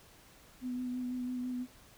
sine tone with vibrato, 250 Hz, B3, 21 cents sharp, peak -34 dBFS, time 0.61-1.67 s, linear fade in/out 50 ms, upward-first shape sine, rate 6 Hz, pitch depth 20 cents each way, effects pink hiss -59 dBFS RMS until 1.97 s

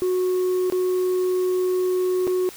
sine tone with dropouts, 366.7 Hz, F#4, 15 cents flat, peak -16 dBFS, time 0.02-2.49 s, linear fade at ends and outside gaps 0 ms, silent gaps 0.7-0.723 / 2.27-2.276 s, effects tanh soft clip ceiling -18 dBFS + white hiss -42 dBFS RMS until 2.56 s

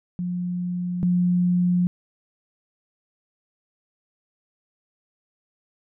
sine tone pair in turn, 178 / 178 Hz, F3 / F3, +33 / +33 cents, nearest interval unison, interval 0 cents, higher neither, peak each -24 / -17 dBFS, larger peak second, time 0.19-1.03 / 1.03-1.87 s, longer neither, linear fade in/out 0 ms, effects none

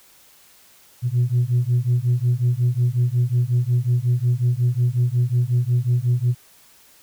sine beating tone pair, 119.8 / 125.3 Hz, A#2 / B2, +48 / +25 cents, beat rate 5.5 Hz, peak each -18 dBFS, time 1.02-6.35 s, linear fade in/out 50 ms, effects tanh soft clip ceiling -12 dBFS + white hiss -52 dBFS RMS until 7.02 s

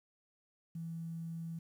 sine tone, 165.3 Hz, E3, 5 cents sharp, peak -39 dBFS, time 0.75-1.59 s, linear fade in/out 5 ms, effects 11-bit

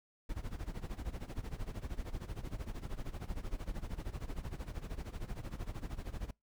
brown noise with tremolo, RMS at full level -38 dBFS, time 0.29-6.31 s, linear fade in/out 5 ms, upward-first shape sine, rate 13 Hz, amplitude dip 85%, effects noise-tail reverb RT60 0.2 s tail -25 dB re dry

